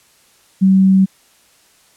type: tone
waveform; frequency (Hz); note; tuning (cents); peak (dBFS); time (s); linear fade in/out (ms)
sine; 191; G3; -45; -7; 0.61-1.06; 20
effects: white hiss -52 dBFS RMS until 1.96 s + low-pass 11000 Hz 12 dB/octave